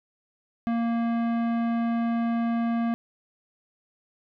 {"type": "tone with tanh clipping", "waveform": "sine", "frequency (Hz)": 232.3, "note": "A#3", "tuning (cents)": -6, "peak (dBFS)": -25, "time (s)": [0.67, 2.94], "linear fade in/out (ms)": 0, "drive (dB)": 16, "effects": []}